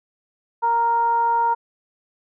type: tone with frequency modulation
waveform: sine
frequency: 932.3 Hz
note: A#5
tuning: in tune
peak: -16 dBFS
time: 0.62-1.55 s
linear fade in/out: 20 ms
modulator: 467 Hz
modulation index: 0.34
effects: none